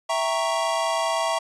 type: chord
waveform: square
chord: E diminished seventh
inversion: none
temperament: equal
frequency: 659.3 / 784 / 932.3 / 1108.7 Hz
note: E5 / G5 / Bb5 / Db6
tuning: 0 / 0 / 0 / 0 cents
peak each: -26 / -32 / -28 / -29 dBFS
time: 0.09-1.39 s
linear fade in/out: 10 ms
effects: resampled to 22050 Hz